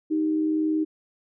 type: tone pair together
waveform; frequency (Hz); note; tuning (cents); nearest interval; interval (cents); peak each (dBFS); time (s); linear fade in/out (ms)
sine; 311.8 / 392.8; D#4 / G4; +4 / +4; major third; 400; -21 / -33; 0.1-0.85; 20
effects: none